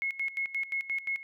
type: tone with tremolo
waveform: sine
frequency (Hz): 2174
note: C#7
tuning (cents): -34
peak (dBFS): -28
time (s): 0.02-1.23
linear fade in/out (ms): 0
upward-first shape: square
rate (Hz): 5.7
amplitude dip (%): 80
effects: none